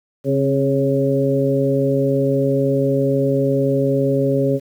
harmonic tone with a mistuned harmonic, 137.9 Hz, C#3, 9 cents flat, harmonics 1 / 2 / 3 / 4, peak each -20 / -20 / -20 / -20 dBFS, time 0.24-4.6 s, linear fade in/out 50 ms, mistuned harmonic 2, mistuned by -37 cents, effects 8-bit

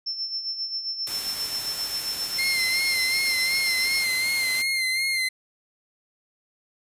sine tone with tremolo, 5350 Hz, E8, 25 cents sharp, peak -25 dBFS, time 0.06-4.04 s, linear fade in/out 10 ms, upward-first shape sine, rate 7.5 Hz, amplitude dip 60%
white noise, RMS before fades -34 dBFS, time 1.07-4.62 s, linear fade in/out 0 ms
30% pulse tone with vibrato, 2100 Hz, C7, 6 cents sharp, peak -20 dBFS, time 2.38-5.29 s, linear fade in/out 10 ms, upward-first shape sine, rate 2.7 Hz, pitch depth 42 cents each way
effects resampled to 32000 Hz

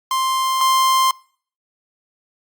45% pulse tone pair in turn, 1050 / 1050 Hz, C6 / C6, +6 / +6 cents, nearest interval unison, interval 0 cents, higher neither, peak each -17 / -13 dBFS, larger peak second, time 0.11-0.61 / 0.61-1.11 s, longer neither, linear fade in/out 2 ms, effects noise-tail reverb RT60 0.5 s tail -24 dB re dry + Opus 48 kbps

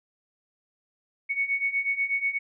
sine beating tone pair, 2217 / 2225.2 Hz, C#7 / C#7, 0 / +6 cents, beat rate 8.2 Hz, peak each -29 / -26 dBFS, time 1.29-2.39 s, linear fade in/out 20 ms, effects none

